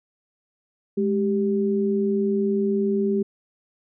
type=tone pair together; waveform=sine; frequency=208.5 / 392 Hz; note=G#3 / G4; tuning=+7 / 0 cents; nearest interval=major seventh; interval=1093 cents; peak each=-22 dBFS; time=0.97-3.23 s; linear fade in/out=10 ms; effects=none